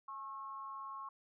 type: tone with amplitude modulation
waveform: sine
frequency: 1087 Hz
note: C#6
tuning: 34 cents flat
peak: -40 dBFS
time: 0.08-1.09 s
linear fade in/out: 5 ms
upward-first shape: sine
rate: 237 Hz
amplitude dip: 65%
effects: none